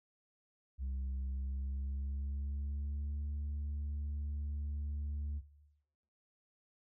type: tone with pitch glide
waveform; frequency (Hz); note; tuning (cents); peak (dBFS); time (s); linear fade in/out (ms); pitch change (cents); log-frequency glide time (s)
sine; 66.1 to 72.92; C2 to D2; +18 to -12; -33; 0.78-5.42; 50; +170; 1.25-3.21
effects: noise-tail reverb RT60 1.0 s tail -19 dB re dry + tanh soft clip ceiling -35 dBFS